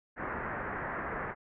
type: low-pass noise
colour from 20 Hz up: white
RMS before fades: -37 dBFS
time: 0.16-1.35 s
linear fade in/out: 50 ms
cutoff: 1900 Hz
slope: 48 dB/octave
effects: none